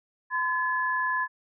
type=tone pair together; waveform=sine; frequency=1018.5 / 1711 Hz; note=C6 / A6; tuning=-47 / -49 cents; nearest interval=major sixth; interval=898 cents; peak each=-27 dBFS; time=0.3-1.28 s; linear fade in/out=50 ms; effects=none